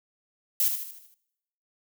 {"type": "noise with echo", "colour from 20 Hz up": "violet", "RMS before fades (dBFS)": -23, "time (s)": [0.6, 0.68], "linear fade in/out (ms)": 2, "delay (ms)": 77, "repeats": 6, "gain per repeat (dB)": -6, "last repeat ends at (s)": 1.142, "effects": ["noise-tail reverb RT60 0.9 s tail -24 dB re dry"]}